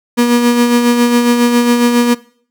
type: tone with tremolo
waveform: 35% pulse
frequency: 240 Hz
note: B3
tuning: 49 cents flat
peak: -5 dBFS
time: 0.17-2.15 s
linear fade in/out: 20 ms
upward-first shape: sine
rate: 7.3 Hz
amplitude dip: 45%
effects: noise-tail reverb RT60 0.5 s tail -20 dB re dry